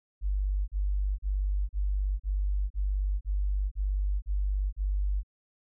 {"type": "tone bursts", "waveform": "sine", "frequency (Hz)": 49, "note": "G1", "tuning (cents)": 0, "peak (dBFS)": -25, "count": 10, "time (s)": [0.21, 5.234], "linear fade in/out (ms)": 50, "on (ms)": 470, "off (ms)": 36, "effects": []}